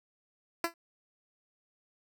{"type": "tone with exponential decay", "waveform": "10% pulse", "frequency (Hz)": 337.1, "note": "E4", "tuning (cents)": 39, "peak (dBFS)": -16, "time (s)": [0.64, 0.74], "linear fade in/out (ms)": 2, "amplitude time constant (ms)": 20, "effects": []}